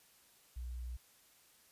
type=tone; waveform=sine; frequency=61.1 Hz; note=B1; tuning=18 cents flat; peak=-40 dBFS; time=0.56-0.97 s; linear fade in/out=10 ms; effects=white hiss -66 dBFS RMS until 1.71 s + resampled to 32000 Hz